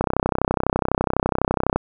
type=click train; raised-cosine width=1 ms; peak=-4 dBFS; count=57; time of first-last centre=0.01-1.76 s; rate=32 Hz; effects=none